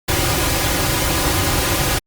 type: noise with comb filter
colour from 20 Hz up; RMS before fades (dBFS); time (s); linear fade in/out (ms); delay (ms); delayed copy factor
pink; -18; 0.08-1.99; 10; 4.5; -0.8
effects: Opus 48 kbps